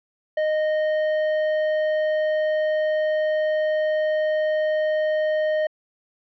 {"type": "tone with tanh clipping", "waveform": "sine", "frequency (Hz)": 618, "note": "D#5", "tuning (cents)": -12, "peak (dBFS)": -21, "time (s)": [0.37, 5.67], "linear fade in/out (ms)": 5, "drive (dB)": 11, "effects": ["low-pass 3000 Hz 12 dB/octave"]}